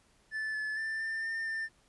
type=tone with pitch steps; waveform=triangle; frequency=1749 / 1728 / 1775 / 1790 / 1806 / 1792 Hz; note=A6 / A6 / A6 / A6 / A6 / A6; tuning=-11 / -32 / +15 / +29 / +45 / +31 cents; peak=-31 dBFS; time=0.31-1.69 s; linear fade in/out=50 ms; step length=230 ms; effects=pink hiss -67 dBFS RMS until 1.88 s + resampled to 24000 Hz